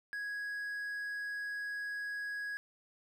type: tone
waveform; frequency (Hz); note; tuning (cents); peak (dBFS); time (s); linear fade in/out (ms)
triangle; 1661.2; G#6; 0; -35; 0.13-2.57; 0
effects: none